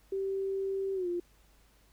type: tone with pitch glide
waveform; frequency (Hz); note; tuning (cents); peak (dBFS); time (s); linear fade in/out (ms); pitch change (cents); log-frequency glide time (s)
sine; 388.2 to 349.9; G4 to F4; -17 to +3; -30; 0.12-1.2; 5; -180; 0.94-1.08
effects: added 50 Hz sine -63 dBFS peak until 1.92 s + pink hiss -66 dBFS RMS until 1.92 s